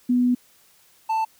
sine / triangle tone pair in turn, 246.9 / 885.7 Hz, B3 / A5, 0 / +11 cents, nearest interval octave + minor seventh, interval 2211 cents, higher second, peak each -16 / -18 dBFS, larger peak first, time 0.09-0.35 / 1.09-1.25 s, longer first, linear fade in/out 10 ms, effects white hiss -57 dBFS RMS until 1.39 s

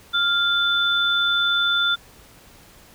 sine tone pair together, 1396.9 / 3520 Hz, F6 / A7, 0 / 0 cents, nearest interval octave + major third, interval 1600 cents, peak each -20 dBFS, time 0.13-1.96 s, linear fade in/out 20 ms, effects pink hiss -49 dBFS RMS until 2.94 s

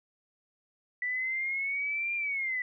sine exponential two-way sweep, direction up then down, 1968 to 2403 to 1968 Hz, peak -29 dBFS, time 1.02-2.62 s, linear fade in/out 2 ms, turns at 2.15 s, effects none

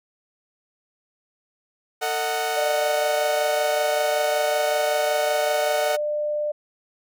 sawtooth chord, D# diminished, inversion second, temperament equal with one note detuned, 450 / 622.3 / 740 Hz, A4 / D#5 / F#5, +39 / 0 / 0 cents, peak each -25 / -27 / -21 dBFS, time 2.01-5.97 s, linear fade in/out 20 ms
sine tone, 597 Hz, D5, 28 cents sharp, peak -22 dBFS, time 2.56-6.52 s, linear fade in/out 10 ms
effects none

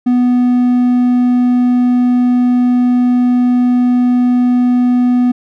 triangle tone, 246.9 Hz, B3, in tune, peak -6 dBFS, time 0.06-5.32 s, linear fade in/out 10 ms, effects none

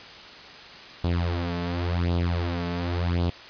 sawtooth tone with flanger, 86.8 Hz, F2, 10 cents flat, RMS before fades -26 dBFS, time 1.04-3.3 s, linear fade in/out 0 ms, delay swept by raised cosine 0.23 to 4.63 ms, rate 0.91 Hz, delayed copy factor +0.85, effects white hiss -43 dBFS RMS until 3.49 s + resampled to 11025 Hz

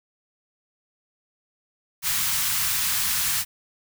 white band-stop noise, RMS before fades -24 dBFS, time 2.02-3.45 s, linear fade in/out 50 ms, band 180 to 1000 Hz, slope 24 dB/octave, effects none

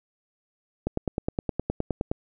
click train, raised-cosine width 2 ms, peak -12 dBFS, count 13, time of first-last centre 0.87-2.115 s, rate 9.64 Hz, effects none

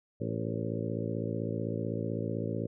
harmonic tone with a mistuned harmonic, 55.8 Hz, A1, 25 cents sharp, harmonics 2 / 3 / 4 / 5 / 6 / 7 / 8 / 9 / 10, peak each -36 / -38 / -39 / -40 / -41 / -41 / -42 / -43 / -43 dBFS, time 0.2-2.67 s, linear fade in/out 10 ms, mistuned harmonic 8, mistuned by +44 cents, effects none

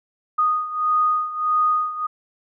sine beating tone pair, 1238 / 1239.6 Hz, D#6 / D#6, -9 / -7 cents, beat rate 1.6 Hz, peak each -19 / -23 dBFS, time 0.38-2.07 s, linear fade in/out 10 ms, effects none

